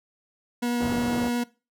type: tone with vibrato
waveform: 40% pulse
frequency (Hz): 240.8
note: B3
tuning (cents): -44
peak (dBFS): -23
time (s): 0.62-1.44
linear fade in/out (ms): 10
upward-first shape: triangle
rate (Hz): 11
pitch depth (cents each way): 8
type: low-pass noise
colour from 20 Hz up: pink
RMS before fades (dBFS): -31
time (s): 0.8-1.29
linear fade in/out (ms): 10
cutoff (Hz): 910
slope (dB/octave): 12
effects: noise-tail reverb RT60 0.3 s tail -20 dB re dry + high-pass 80 Hz 12 dB/octave